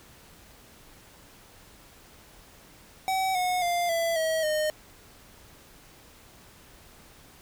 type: tone with pitch steps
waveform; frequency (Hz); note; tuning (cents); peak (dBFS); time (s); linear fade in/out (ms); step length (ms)
square; 760 / 728.2 / 697.7 / 668.5 / 640.6 / 613.8; F#5 / F#5 / F5 / E5 / E5 / D#5; +46 / -28 / -2 / +24 / -50 / -24; -25; 3.08-4.7; 0; 270
effects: pink hiss -53 dBFS RMS until 7.41 s